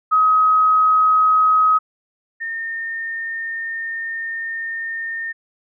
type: tone pair in turn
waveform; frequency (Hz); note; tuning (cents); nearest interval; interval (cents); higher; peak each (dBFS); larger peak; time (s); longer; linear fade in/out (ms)
sine; 1267 / 1822.6; D#6 / A#6; +31 / -39; tritone; 630; second; -11 / -23; first; 0.11-1.79 / 2.4-5.33; second; 20
effects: none